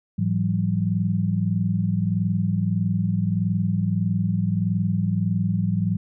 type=tone cluster; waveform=sine; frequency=107.3 / 168.1 / 189.7 Hz; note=A2 / E3 / F#3; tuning=-43 / +34 / +43 cents; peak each=-24 dBFS; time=0.18-5.97 s; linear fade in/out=10 ms; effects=none